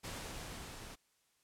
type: noise with level ramp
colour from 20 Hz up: pink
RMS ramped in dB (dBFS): -43 to -50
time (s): 0.03-0.96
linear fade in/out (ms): 20
effects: white hiss -75 dBFS RMS until 1.43 s + low-pass 11000 Hz 12 dB/octave